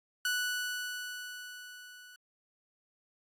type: tone with level ramp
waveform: sawtooth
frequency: 1480 Hz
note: F#6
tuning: in tune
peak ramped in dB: -25 to -48 dBFS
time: 0.25-2.16 s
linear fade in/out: 2 ms
effects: AAC 64 kbps